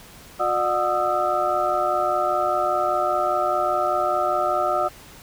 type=tone cluster; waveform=sine; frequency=360.4 / 602 / 730 / 1238 / 1323 Hz; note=F#4 / D5 / F#5 / D#6 / E6; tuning=-45 / +43 / -24 / -9 / +6 cents; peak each=-30 / -24 / -24 / -26 / -26 dBFS; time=0.39-4.89 s; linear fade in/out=20 ms; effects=pink hiss -45 dBFS RMS until 5.22 s